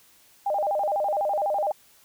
sine tone with vibrato, 698.5 Hz, F5, in tune, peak -22 dBFS, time 0.46-1.72 s, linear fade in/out 5 ms, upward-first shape square, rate 12 Hz, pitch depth 240 cents each way, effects white hiss -57 dBFS RMS until 2.04 s

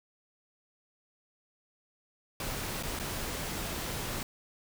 pink noise with dropouts, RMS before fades -36 dBFS, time 2.4-4.23 s, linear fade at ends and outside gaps 2 ms, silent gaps 2.827-2.833 / 2.991-2.997 s, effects none

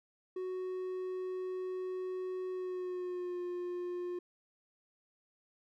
triangle tone with pitch glide, 370 to 355.3 Hz, F#4 to F4, 0 to +30 cents, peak -34 dBFS, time 0.36-4.19 s, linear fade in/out 5 ms, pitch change -70 cents, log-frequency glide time 2.51-3.41 s, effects none

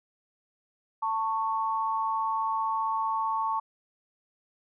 sine tone pair together, 891 / 1106.1 Hz, A5 / C#6, +22 / -4 cents, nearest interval major third, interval 374 cents, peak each -28 / -29 dBFS, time 1.02-3.6 s, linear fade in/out 10 ms, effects none

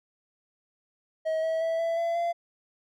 triangle tone with pitch steps, 637 / 646.3 / 655.7 / 665.2 / 674.9 / 684.7 Hz, D#5 / E5 / E5 / E5 / E5 / F5, +41 / -34 / -9 / +16 / +41 / -34 cents, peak -23 dBFS, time 1.25-2.33 s, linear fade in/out 20 ms, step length 180 ms, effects none

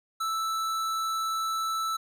sine tone with hard clipping, 1318.5 Hz, E6, in tune, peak -29 dBFS, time 0.2-1.97 s, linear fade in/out 10 ms, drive 16 dB, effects none

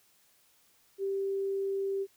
sine tone, 391.5 Hz, G4, 2 cents flat, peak -29 dBFS, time 0.98-2.07 s, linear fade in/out 50 ms, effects white hiss -66 dBFS RMS until 2.16 s

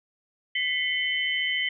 sine tone cluster, 2001 / 2155 / 3054 Hz, B6 / C#7 / G7, +22 / -49 / -46 cents, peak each -27 / -31 / -28 dBFS, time 0.55-1.69 s, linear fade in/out 5 ms, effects none

